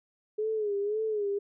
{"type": "tone with vibrato", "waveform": "sine", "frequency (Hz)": 420, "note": "G#4", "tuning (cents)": 19, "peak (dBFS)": -27, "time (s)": [0.38, 1.39], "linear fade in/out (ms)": 10, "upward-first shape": "sine", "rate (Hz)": 1.9, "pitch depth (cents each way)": 84, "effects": []}